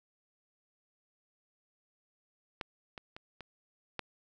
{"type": "clicks", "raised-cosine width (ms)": 0.3, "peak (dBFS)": [-20, -27, -29, -29, -19], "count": 5, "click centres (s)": [2.612, 2.978, 3.165, 3.407, 3.993], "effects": []}